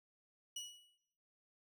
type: tone with exponential decay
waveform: 25% pulse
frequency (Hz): 2928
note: F#7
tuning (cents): -19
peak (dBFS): -37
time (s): 0.56-0.98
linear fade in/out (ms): 5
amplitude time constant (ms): 90
effects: noise-tail reverb RT60 0.8 s tail -18 dB re dry